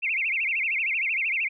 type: tone with vibrato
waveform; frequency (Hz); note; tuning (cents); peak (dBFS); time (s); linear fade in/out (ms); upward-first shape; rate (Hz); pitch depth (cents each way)
sine; 2384; D7; +25; -23; 0.02-1.49; 20; sine; 13; 240
effects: none